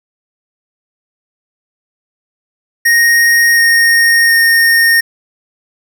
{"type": "tone with pitch steps", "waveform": "square", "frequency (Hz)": [1864.7, 1852.9, 1841.2], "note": ["A#6", "A#6", "A#6"], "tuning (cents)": [0, -11, -22], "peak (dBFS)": -7, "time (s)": [2.85, 5.01], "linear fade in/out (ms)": 10, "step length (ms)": 720, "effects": []}